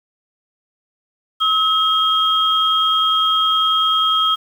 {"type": "tone pair together", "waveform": "sine", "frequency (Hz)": [1284, 3235], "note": ["E6", "G#7"], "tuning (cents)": [-46, -46], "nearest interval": "octave + major third", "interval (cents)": 1600, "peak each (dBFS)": -16, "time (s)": [1.4, 4.36], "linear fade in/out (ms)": 20, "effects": ["7-bit"]}